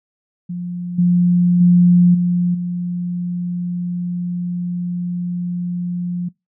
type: tone with level steps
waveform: sine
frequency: 176.5 Hz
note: F3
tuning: 19 cents sharp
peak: -22 / -10 / -7 / -13 / -19 dBFS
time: 0.49-6.29 s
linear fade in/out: 10 ms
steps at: 0.98 / 1.6 / 2.14 / 2.54 s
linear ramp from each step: 10 ms
effects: noise-tail reverb RT60 0.2 s tail -23 dB re dry